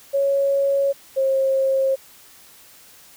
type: tone pair in turn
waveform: sine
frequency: 554.4 / 535.8 Hz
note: C#5 / C5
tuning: 0 / +41 cents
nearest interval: minor second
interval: 59 cents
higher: first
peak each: -16 dBFS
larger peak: neither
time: 0.13-0.93 / 1.16-1.96 s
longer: neither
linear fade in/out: 20 ms
effects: white hiss -48 dBFS RMS until 3.16 s